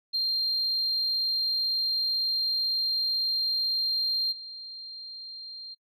sine tone with level steps, 4186 Hz, C8, in tune, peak -23 / -38 dBFS, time 0.13-5.75 s, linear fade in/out 20 ms, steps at 4.31 s, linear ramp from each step 20 ms, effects noise-tail reverb RT60 0.1 s tail -24 dB re dry + tanh soft clip ceiling -21 dBFS

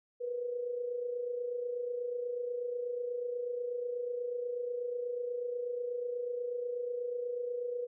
sine tone with amplitude modulation, 486.8 Hz, B4, 25 cents flat, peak -31 dBFS, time 0.2-7.87 s, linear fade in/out 20 ms, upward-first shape sine, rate 28.2 Hz, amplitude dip 55%, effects none

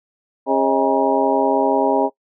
harmonic tone with a mistuned harmonic, 135.9 Hz, C#3, 34 cents flat, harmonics 2 / 3 / 4 / 5 / 6 / 7, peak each -21 / -21 / -21 / -21 / -21 / -21 dBFS, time 0.46-2.1 s, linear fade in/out 50 ms, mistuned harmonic 5, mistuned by -120 cents, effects noise-tail reverb RT60 0.1 s tail -21 dB re dry

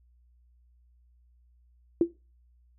sine tone with exponential decay, 338.5 Hz, E4, 46 cents sharp, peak -14 dBFS, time 2.01-2.11 s, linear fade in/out 2 ms, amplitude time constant 20 ms, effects noise-tail reverb RT60 0.3 s tail -21 dB re dry + added 60 Hz sine -59 dBFS peak until 2.78 s

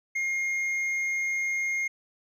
sine tone with hard clipping, 2133 Hz, C7, 33 cents sharp, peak -27 dBFS, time 0.15-1.88 s, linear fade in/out 10 ms, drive 4 dB, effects none

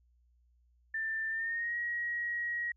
sine tone with pitch glide, 1782 to 1898.9 Hz, A6 to A#6, +22 to +32 cents, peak -32 dBFS, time 0.94-2.72 s, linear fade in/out 5 ms, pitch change +110 cents, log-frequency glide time 1.29-1.76 s, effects added 60 Hz sine -65 dBFS peak until 2.76 s

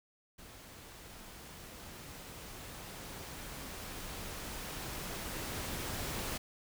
pink noise with level ramp, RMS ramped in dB -53 to -38 dBFS, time 0.38-6.38 s, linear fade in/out 10 ms, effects none

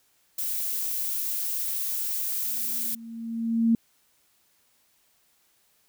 violet noise, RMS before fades -29 dBFS, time 0.38-2.95 s, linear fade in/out 5 ms
sine tone with exponential growth, 228.7 Hz, A#3, 33 cents flat, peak -16 dBFS, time 2.46-3.75 s, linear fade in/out 2 ms, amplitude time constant 280 ms
effects white hiss -66 dBFS RMS until 5.88 s

